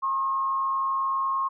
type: tone with frequency modulation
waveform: sine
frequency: 1077 Hz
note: C6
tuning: 50 cents sharp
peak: -23 dBFS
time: 0.02-1.49 s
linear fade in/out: 20 ms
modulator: 149 Hz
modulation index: 0.3
effects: none